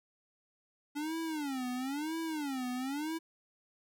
square tone with vibrato, 285.5 Hz, D4, 49 cents flat, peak -35 dBFS, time 0.95-3.19 s, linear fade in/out 20 ms, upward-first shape sine, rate 1 Hz, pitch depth 240 cents each way, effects none

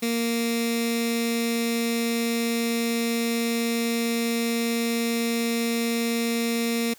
15% pulse tone with notch filter, 232.4 Hz, A#3, 5 cents flat, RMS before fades -25 dBFS, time 0.02-6.94 s, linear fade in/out 10 ms, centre 850 Hz, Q 0.54, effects white hiss -52 dBFS RMS until 6.98 s

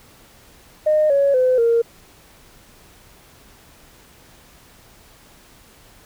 sine tone with pitch steps, 613 / 558.9 / 509.5 / 464.6 Hz, D#5 / C#5 / C5 / A#4, -26 / +14 / -46 / -6 cents, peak -12 dBFS, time 0.86-1.82 s, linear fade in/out 10 ms, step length 240 ms, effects tanh soft clip ceiling -8 dBFS + pink hiss -49 dBFS RMS until 6.05 s

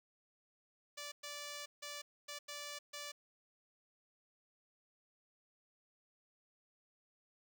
5% pulse tone bursts at uneven times, 583 Hz, D5, 13 cents flat, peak -33 dBFS, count 6, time 0.97-1.12 / 1.23-1.66 / 1.82-2.02 / 2.28-2.39 / 2.48-2.79 / 2.93-3.12 s, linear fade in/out 10 ms, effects none

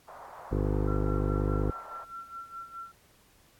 pink band-pass noise, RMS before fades -47 dBFS, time 0.07-2.05 s, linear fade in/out 20 ms, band 630 to 1200 Hz, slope 24 dB/octave
harmonic tone, 50.6 Hz, G#1, 44 cents flat, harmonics 1 / 2 / 3 / 5 / 6 / 7 / 8 / 9 / 10, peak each -29 / -32 / -34 / -36 / -37 / -37 / -38 / -39 / -39 dBFS, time 0.51-1.71 s, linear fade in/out 10 ms
sine tone with tremolo, 1356 Hz, E6, 49 cents sharp, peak -37 dBFS, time 0.87-2.92 s, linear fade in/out 10 ms, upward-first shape sine, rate 4.8 Hz, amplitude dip 75%
effects pink hiss -62 dBFS RMS until 3.59 s + AAC 64 kbps

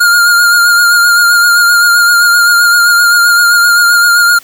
square tone with vibrato, 1414 Hz, F6, 21 cents sharp, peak -5 dBFS, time 0-4.39 s, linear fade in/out 10 ms, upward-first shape sine, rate 7.7 Hz, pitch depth 29 cents each way, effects white hiss -38 dBFS RMS until 4.43 s

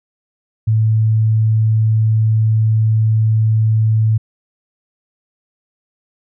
sine tone, 110 Hz, A2, in tune, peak -10 dBFS, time 0.67-4.18 s, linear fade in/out 10 ms, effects none

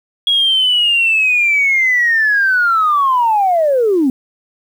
sine linear sweep, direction down, 3331 to 246.9 Hz, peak -9 dBFS, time 0.27-4.1 s, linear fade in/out 2 ms, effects tanh soft clip ceiling -5 dBFS + 7-bit

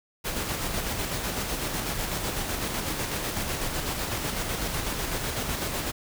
pink noise with tremolo, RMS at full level -29 dBFS, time 0.24-5.92 s, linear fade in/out 20 ms, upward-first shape square, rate 8 Hz, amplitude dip 30%, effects none

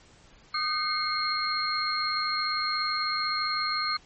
sine tone cluster, 1231 / 1526 / 2150 / 4232 Hz, D#6 / G6 / C7 / C8, -19 / -47 / +47 / +19 cents, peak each -29 / -38 / -34 / -29 dBFS, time 0.54-3.97 s, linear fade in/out 5 ms, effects pink hiss -56 dBFS RMS until 4.05 s + MP3 32 kbps

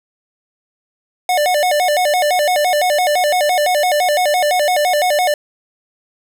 square tone with vibrato, 657 Hz, E5, 6 cents flat, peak -13 dBFS, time 1.29-5.34 s, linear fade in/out 2 ms, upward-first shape square, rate 5.9 Hz, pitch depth 180 cents each way, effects none

